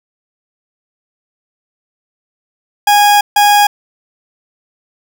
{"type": "tone bursts at uneven times", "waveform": "40% pulse", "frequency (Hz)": 824, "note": "G#5", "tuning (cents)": -14, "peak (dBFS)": -5, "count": 2, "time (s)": [[2.87, 3.21], [3.36, 3.67]], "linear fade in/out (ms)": 5, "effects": []}